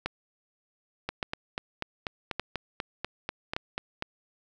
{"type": "two click trains", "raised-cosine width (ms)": 0.3, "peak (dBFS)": [-13, -15], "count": [4, 13], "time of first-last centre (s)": [[0.06, 3.565], [1.09, 4.024]], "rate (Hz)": [0.856, 4.09], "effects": []}